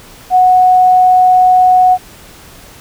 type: tone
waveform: sine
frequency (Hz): 736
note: F#5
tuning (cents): -9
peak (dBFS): -4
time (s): 0.3-1.98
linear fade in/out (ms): 50
effects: pink hiss -37 dBFS RMS until 2.8 s